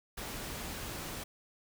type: noise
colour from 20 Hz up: pink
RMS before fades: -41 dBFS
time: 0.17-1.24 s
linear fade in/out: 10 ms
effects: none